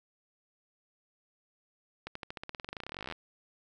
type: accelerating click train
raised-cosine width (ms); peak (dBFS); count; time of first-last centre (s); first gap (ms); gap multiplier
0.3; -23; 30; 2.07-3.124; 84; 0.93
effects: none